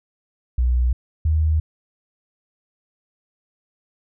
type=tone pair in turn; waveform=sine; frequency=61.5 / 78.3 Hz; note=B1 / D#2; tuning=-7 / +11 cents; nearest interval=major third; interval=418 cents; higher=second; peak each=-15 dBFS; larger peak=neither; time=0.58-0.93 / 1.25-1.6 s; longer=neither; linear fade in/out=5 ms; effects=none